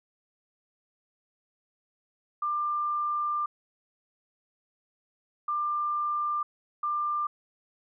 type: tone bursts at uneven times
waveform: sine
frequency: 1192 Hz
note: D6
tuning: 25 cents sharp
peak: -26 dBFS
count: 3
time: 2.42-3.46 / 5.48-6.43 / 6.83-7.27 s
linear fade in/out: 5 ms
effects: none